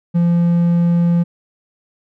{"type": "tone", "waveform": "triangle", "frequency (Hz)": 171.7, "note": "F3", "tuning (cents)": -29, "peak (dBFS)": -9, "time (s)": [0.14, 1.24], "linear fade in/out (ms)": 20, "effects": []}